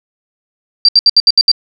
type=tone bursts; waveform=sine; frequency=4699 Hz; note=D8; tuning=in tune; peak=-3 dBFS; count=7; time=0.85-1.516 s; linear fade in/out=2 ms; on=36 ms; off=69 ms; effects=none